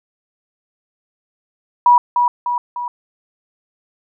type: tone with echo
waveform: sine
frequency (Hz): 970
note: B5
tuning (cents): -31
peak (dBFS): -6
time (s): 1.86-1.98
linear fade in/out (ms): 2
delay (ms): 300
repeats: 3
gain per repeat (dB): -5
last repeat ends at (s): 2.88
effects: none

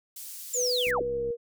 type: high-pass noise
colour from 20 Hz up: pink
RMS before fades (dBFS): -41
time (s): 0.16-0.91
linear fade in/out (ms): 5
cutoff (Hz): 7600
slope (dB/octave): 12
type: linear sweep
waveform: sine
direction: down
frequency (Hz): 7390 to 220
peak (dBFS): -26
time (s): 0.53-1.02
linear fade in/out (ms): 10
type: tone with pitch glide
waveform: sine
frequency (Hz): 493.9 to 472.1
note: B4 to A#4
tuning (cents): 0 to +22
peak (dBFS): -27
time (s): 0.54-1.37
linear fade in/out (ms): 50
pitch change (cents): -78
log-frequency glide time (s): 0.87-1.24
type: click train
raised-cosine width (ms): 3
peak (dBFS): -32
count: 30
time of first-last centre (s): 0.87-1.305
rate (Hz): 66.7
effects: none

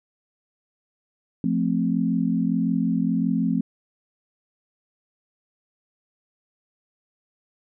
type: chord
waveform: sine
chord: F major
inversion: none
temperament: equal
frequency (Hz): 174.61 / 220 / 261.6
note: F3 / A3 / C4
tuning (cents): 0 / 0 / 0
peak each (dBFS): -24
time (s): 1.44-3.61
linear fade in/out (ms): 2
effects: none

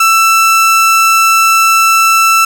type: tone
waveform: 30% pulse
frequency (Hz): 1329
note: E6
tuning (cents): +14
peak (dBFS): -3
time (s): 0-2.45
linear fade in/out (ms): 5
effects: none

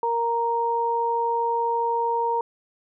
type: tone pair together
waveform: sine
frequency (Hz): 466.2 / 932.4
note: A#4 / A#5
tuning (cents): 0 / 0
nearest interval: octave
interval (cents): 1200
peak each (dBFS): -26 / -22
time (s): 0.03-2.41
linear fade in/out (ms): 2
effects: none

